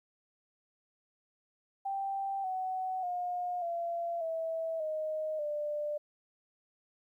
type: tone with pitch steps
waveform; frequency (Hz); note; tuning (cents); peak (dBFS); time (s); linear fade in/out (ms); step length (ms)
sine; 784 / 748.6 / 714.8 / 682.5 / 651.7 / 622.3 / 594.2; G5 / F#5 / F5 / F5 / E5 / D#5 / D5; 0 / +20 / +40 / -40 / -20 / 0 / +20; -32; 1.85-5.98; 10; 590
effects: 12-bit